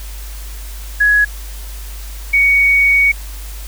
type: tone pair in turn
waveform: sine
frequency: 1676 / 2238 Hz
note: G#6 / C#7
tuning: +15 / +16 cents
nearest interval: perfect fourth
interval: 501 cents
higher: second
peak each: -8 dBFS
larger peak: neither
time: 1-1.25 / 2.33-3.12 s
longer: second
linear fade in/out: 10 ms
effects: added 50 Hz sine -26 dBFS peak until 3.67 s + white hiss -36 dBFS RMS until 3.67 s